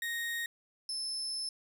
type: tone pair in turn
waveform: 35% pulse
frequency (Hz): 1864.7 / 5256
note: A#6 / E8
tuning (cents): 0 / -6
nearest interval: octave + tritone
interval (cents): 1794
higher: second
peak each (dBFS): -32 / -32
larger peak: neither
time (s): 0.02-0.46 / 0.89-1.49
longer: second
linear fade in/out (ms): 2
effects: none